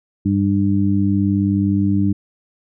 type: harmonic tone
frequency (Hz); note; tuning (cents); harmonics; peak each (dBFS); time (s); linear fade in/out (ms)
99.2; G2; +21; 1 / 2 / 3; -19 / -17 / -19; 0.25-2.13; 10
effects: none